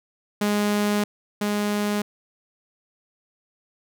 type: tone pair in turn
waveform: sawtooth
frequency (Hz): 207.1 / 207.1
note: G#3 / G#3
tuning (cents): -5 / -5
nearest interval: unison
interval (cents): 0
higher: neither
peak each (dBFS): -16 / -18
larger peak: first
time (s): 0.41-1.04 / 1.41-2.02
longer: first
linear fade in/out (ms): 5
effects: none